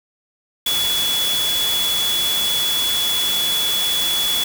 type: tone in noise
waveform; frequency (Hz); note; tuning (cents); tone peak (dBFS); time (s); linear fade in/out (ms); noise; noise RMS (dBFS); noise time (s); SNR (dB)
sine; 3400; G#7; +40; -18; 0.66-4.44; 5; white; -24; 0.66-4.44; +3
effects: none